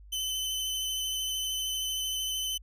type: tone with vibrato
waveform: sawtooth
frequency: 3043 Hz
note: F#7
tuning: 48 cents sharp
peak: -27 dBFS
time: 0.12-2.58 s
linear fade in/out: 10 ms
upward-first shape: triangle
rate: 13 Hz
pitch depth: 18 cents each way
effects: added 50 Hz sine -48 dBFS peak until 2.62 s